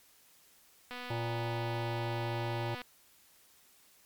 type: click train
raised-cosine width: 0.3 ms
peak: -27 dBFS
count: 472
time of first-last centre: 0.91-2.817 s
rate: 247 Hz
type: harmonic tone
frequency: 116.54 Hz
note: A#2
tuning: in tune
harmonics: 1 / 3 / 5 / 7 / 8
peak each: -35 / -40 / -42 / -43 / -44 dBFS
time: 1.1-2.75 s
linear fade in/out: 5 ms
effects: white hiss -63 dBFS RMS until 4.05 s + MP3 96 kbps